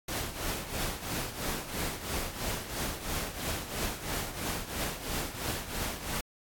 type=noise with tremolo; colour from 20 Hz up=pink; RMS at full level=-32 dBFS; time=0.08-6.21 s; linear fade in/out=5 ms; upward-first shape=triangle; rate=3 Hz; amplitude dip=75%; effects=AAC 64 kbps